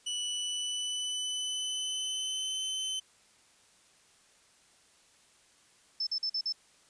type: tone with pitch glide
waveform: sawtooth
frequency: 2960 to 3059 Hz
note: F#7 to G7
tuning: 0 to -43 cents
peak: -29 dBFS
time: 0.06-3 s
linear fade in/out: 10 ms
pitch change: +57 cents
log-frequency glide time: 0.23-2.62 s
type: tone bursts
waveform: sine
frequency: 5274 Hz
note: E8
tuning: in tune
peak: -29 dBFS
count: 5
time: 6-6.525 s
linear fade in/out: 5 ms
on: 69 ms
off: 45 ms
effects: white hiss -63 dBFS RMS until 6.89 s + resampled to 22050 Hz